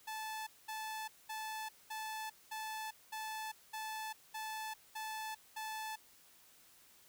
sawtooth tone bursts, 872 Hz, A5, 16 cents flat, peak -37 dBFS, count 10, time 0.07-5.96 s, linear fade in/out 10 ms, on 400 ms, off 210 ms, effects white hiss -64 dBFS RMS until 7.08 s

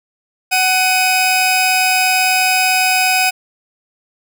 sawtooth tone pair together, 747 / 2513 Hz, F#5 / D#7, +16 / +17 cents, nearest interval octave + major sixth, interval 2101 cents, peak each -11 dBFS, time 0.51-3.31 s, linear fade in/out 20 ms, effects none

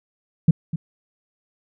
sine tone with echo, 162.3 Hz, E3, 27 cents flat, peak -7 dBFS, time 0.48-0.51 s, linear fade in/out 5 ms, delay 250 ms, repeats 1, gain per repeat -14 dB, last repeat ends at 0.76 s, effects tanh soft clip ceiling -4 dBFS

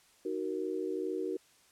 sine chord, D# minor, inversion none, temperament just, 311.1 / 373.4 / 466.7 Hz, D#4 / F#4 / A#4, 0 / +16 / +2 cents, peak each -38 / -35 / -38 dBFS, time 0.25-1.37 s, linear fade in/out 5 ms, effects white hiss -64 dBFS RMS until 1.71 s + low-pass 10000 Hz 12 dB/octave

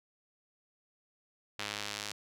sawtooth tone with band-pass filter sweep, 103.83 Hz, G#2, in tune, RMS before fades -40 dBFS, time 1.59-2.12 s, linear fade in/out 5 ms, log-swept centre 3300 to 5200 Hz, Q 0.93, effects none

